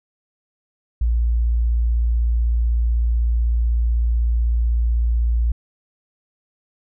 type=tone; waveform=sine; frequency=58 Hz; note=A#1; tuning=8 cents flat; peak=-15 dBFS; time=1.01-5.52 s; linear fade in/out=5 ms; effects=none